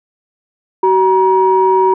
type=tone pair together; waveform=sine; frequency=378.2 / 950 Hz; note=F#4 / A#5; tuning=+38 / +33 cents; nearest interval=octave + major third; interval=1595 cents; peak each=-10 dBFS; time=0.83-1.94 s; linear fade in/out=5 ms; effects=tanh soft clip ceiling 0 dBFS